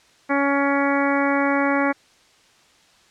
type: harmonic tone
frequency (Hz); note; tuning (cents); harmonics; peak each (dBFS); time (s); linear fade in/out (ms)
280; C#4; +18; 1 / 2 / 3 / 4 / 5 / 6 / 7 / 8; -21 / -24 / -26 / -27 / -28 / -29 / -29 / -30; 0.29-1.93; 20
effects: white hiss -55 dBFS RMS until 3.1 s + low-pass 6000 Hz 12 dB/octave